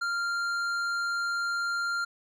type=tone with hard clipping; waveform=sine; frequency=1392 Hz; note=F6; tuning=6 cents flat; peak=-29 dBFS; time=0.01-2.05 s; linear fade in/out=10 ms; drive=9 dB; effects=none